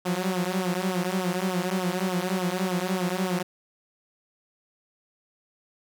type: tone with flanger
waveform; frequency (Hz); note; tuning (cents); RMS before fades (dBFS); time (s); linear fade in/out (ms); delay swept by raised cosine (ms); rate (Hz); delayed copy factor
sawtooth; 183.2; F#3; -17; -27; 0.05-3.43; 10; 0.44 to 6.44; 3.4; -0.85
effects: none